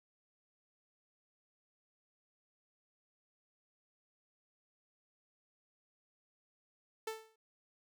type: tone with exponential decay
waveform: sawtooth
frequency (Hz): 441.8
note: A4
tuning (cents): +7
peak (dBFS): -32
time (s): 7.07-7.36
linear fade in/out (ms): 5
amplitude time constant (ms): 62
effects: none